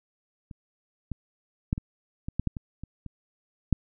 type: clicks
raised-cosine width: 5 ms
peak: -28 / -20 / -11 / -20 / -20 / -13 / -13 / -22 / -25 / -26 / -8 dBFS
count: 11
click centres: 0.512 / 1.117 / 1.729 / 1.779 / 2.285 / 2.396 / 2.473 / 2.568 / 2.836 / 3.063 / 3.727 s
effects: none